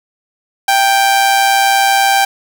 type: tone with amplitude modulation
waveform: sawtooth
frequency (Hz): 786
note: G5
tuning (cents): +4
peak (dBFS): -3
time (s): 0.68-2.25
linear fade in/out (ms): 5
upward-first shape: sine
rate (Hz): 120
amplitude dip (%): 45
effects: none